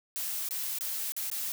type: noise with dropouts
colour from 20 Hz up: blue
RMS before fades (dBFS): -34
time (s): 0.16-1.52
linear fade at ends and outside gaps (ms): 0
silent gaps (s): 0.488-0.509 / 0.786-0.809 / 1.121-1.165 / 1.3-1.315
effects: none